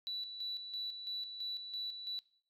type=tone with tremolo; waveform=sine; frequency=3951 Hz; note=B7; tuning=in tune; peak=-36 dBFS; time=0.07-2.19 s; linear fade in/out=0 ms; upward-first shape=square; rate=3 Hz; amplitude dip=55%; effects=noise-tail reverb RT60 0.5 s tail -20 dB re dry + tanh soft clip ceiling -32 dBFS